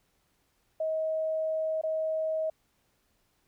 sine tone with dropouts, 634 Hz, D#5, 32 cents sharp, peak -27 dBFS, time 0.8-2.5 s, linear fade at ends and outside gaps 5 ms, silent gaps 1.814-1.835 s, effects pink hiss -72 dBFS RMS until 3.47 s

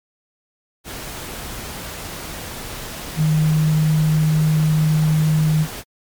sine tone in noise, 155.56 Hz, D#3, in tune, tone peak -13 dBFS, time 3.16-5.67 s, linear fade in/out 50 ms, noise pink, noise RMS -31 dBFS, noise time 0.84-5.84 s, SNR +15 dB, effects MP3 96 kbps

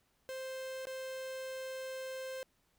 45% pulse tone with dropouts, 523.3 Hz, C5, in tune, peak -40 dBFS, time 0.29-2.43 s, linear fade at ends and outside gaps 0 ms, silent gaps 0.854-0.87 s, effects pink hiss -75 dBFS RMS until 2.78 s

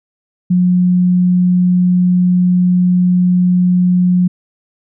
sine tone, 180 Hz, F#3, 47 cents flat, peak -8 dBFS, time 0.5-4.28 s, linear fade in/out 10 ms, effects none

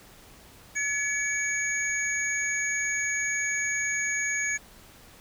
sine tone cluster, 1701 / 2261 / 6670 Hz, G#6 / C#7 / G#8, +41 / +34 / +7 cents, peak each -30 dBFS, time 0.75-4.58 s, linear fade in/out 20 ms, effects pink hiss -52 dBFS RMS until 5.2 s

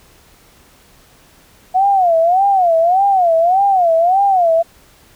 sine tone with vibrato, 723 Hz, F#5, 40 cents flat, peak -9 dBFS, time 1.74-4.63 s, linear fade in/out 20 ms, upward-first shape sine, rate 1.7 Hz, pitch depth 180 cents each way, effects pink hiss -48 dBFS RMS until 5.15 s

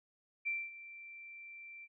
sine tone with ADSR envelope, 2349 Hz, D7, in tune, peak -32 dBFS, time 0.45-1.88 s, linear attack 23 ms, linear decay 230 ms, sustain -16 dB, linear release 44 ms, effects none

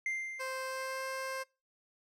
triangle tone with exponential decay, 2093 Hz, C7, in tune, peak -29 dBFS, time 0.06-1.26 s, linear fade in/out 2 ms, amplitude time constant 260 ms
15% pulse tone with pitch glide, 523.3 to 528.2 Hz, C5 to C5, 0 to +16 cents, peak -30 dBFS, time 0.39-1.44 s, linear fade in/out 20 ms, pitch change +16 cents, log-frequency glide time 0.66-1.05 s
effects noise-tail reverb RT60 0.3 s tail -25 dB re dry + low-pass 12000 Hz 12 dB/octave

